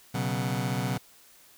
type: chord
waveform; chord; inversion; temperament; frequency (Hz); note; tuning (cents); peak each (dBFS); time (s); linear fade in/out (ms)
sawtooth; B suspended second; none; just; 123.47 / 138.9 / 185.21; B2 / C#3 / F#3; 0 / +4 / +2; -26 / -28 / -28; 0.14-0.98; 10
effects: white hiss -56 dBFS RMS until 1.57 s